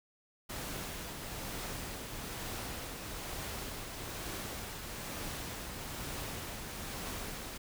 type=noise with tremolo; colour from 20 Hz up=pink; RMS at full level=-40 dBFS; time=0.49-7.58 s; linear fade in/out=10 ms; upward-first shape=triangle; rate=1.1 Hz; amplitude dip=35%; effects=none